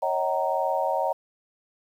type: tone cluster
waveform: sine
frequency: 551 / 633 / 759 / 930 Hz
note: C#5 / D#5 / F#5 / A#5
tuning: -11 / +30 / +44 / -4 cents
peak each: -28 dBFS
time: 0.02-1.13 s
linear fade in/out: 10 ms
effects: 9-bit